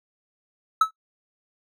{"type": "tone with exponential decay", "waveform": "triangle", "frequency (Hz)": 1300, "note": "E6", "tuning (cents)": -24, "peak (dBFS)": -9, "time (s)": [0.81, 0.91], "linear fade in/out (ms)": 5, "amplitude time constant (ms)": 20, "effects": ["noise-tail reverb RT60 0.1 s tail -17 dB re dry"]}